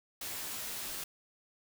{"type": "noise with comb filter", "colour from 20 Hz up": "white", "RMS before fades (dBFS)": -40, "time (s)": [0.21, 1.04], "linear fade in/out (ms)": 5, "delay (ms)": 15, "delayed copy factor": -0.8, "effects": []}